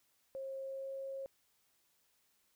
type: tone with pitch glide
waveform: sine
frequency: 537 to 540.7 Hz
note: C5 to C#5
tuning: +45 to -43 cents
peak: -40 dBFS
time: 0.35-1.26 s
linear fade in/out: 0 ms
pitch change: +12 cents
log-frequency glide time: 0.59-0.96 s
effects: white hiss -75 dBFS RMS until 2.55 s